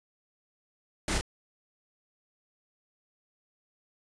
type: noise with echo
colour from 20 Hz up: pink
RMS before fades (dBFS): -30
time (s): 1.08-1.18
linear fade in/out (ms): 2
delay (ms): 31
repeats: 1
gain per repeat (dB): -3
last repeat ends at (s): 1.211
effects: resampled to 22050 Hz